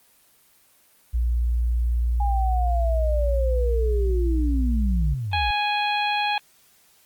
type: tone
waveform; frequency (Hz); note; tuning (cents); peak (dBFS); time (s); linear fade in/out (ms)
sine; 59.1; A#1; +24; -19; 1.13-5.15; 20
type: linear sweep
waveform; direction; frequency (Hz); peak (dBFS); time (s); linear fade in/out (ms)
sine; down; 821 to 50.3; -25; 2.2-5.51; 5
type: harmonic tone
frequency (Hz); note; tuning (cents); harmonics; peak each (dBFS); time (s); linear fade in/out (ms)
830.6; G#5; 0; 1 / 2 / 3 / 4 / 5; -23 / -31 / -27 / -30 / -35; 5.33-6.38; 2
effects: white hiss -58 dBFS RMS until 7.05 s + Opus 24 kbps